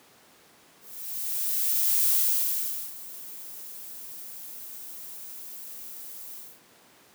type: noise with ADSR envelope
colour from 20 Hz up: violet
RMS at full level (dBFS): -22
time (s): 0.8-6.6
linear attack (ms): 1300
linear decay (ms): 820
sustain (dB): -19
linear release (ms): 220
effects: pink hiss -56 dBFS RMS until 7.14 s + high-pass 200 Hz 12 dB/octave